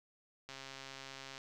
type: click train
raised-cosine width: 0.2 ms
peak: -30 dBFS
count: 121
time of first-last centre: 0.49-1.379 s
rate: 135 Hz
effects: none